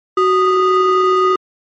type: ring-modulated tone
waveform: triangle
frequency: 806 Hz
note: G5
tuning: 48 cents sharp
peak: -5 dBFS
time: 0.17-1.36 s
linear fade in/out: 5 ms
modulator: 433 Hz
effects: MP3 32 kbps